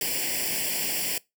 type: noise with comb filter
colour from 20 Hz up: white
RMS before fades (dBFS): -28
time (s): 0.01-1.18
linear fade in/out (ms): 2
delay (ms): 0.39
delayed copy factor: +0.9
effects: noise-tail reverb RT60 0.2 s tail -22 dB re dry + high-pass 150 Hz 12 dB/octave